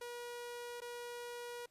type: tone with dropouts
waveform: sawtooth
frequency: 481 Hz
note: B4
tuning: 46 cents flat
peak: -40 dBFS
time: 0.01-1.66 s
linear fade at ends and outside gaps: 5 ms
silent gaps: 0.805-0.817 s
effects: pink hiss -75 dBFS RMS until 1.7 s + resampled to 32000 Hz